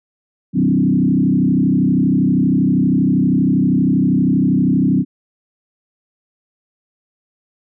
sine tone with frequency modulation, 221.5 Hz, A3, 12 cents sharp, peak -11 dBFS, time 0.53-5.05 s, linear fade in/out 50 ms, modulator 32.6 Hz, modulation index 2.2, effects none

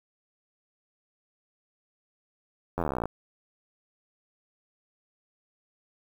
slowing click train, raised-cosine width 1 ms, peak -15 dBFS, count 20, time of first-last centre 2.78-3.056 s, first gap 11 ms, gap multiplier 1.03, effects 8-bit

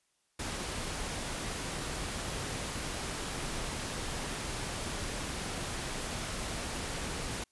pink noise, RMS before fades -37 dBFS, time 0.39-7.44 s, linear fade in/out 5 ms, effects white hiss -75 dBFS RMS until 7.51 s + resampled to 24000 Hz

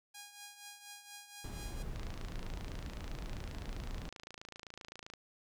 5% pulse tone with tremolo, 819 Hz, G#5, 24 cents flat, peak -35 dBFS, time 0.14-1.83 s, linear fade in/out 10 ms, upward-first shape triangle, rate 4.2 Hz, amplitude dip 70%
brown noise, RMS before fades -42 dBFS, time 1.44-4.09 s, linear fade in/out 5 ms
click train, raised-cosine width 0.2 ms, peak -30 dBFS, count 89, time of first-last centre 1.96-5.137 s, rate 27.7 Hz
effects none

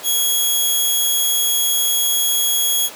10% pulse tone, 3322 Hz, G#7, in tune, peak -7 dBFS, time 0.03-2.9 s, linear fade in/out 50 ms, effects pink hiss -35 dBFS RMS until 2.95 s + high-pass 400 Hz 12 dB/octave

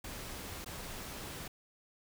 pink noise with dropouts, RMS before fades -44 dBFS, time 0.04-1.48 s, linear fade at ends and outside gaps 5 ms, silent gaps 0.646-0.66 s, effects none

